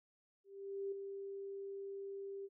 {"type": "tone with ADSR envelope", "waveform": "sine", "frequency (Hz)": 394.5, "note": "G4", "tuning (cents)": 11, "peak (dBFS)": -37, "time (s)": [0.44, 2.49], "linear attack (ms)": 480, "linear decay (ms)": 6, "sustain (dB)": -6, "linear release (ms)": 42, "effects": []}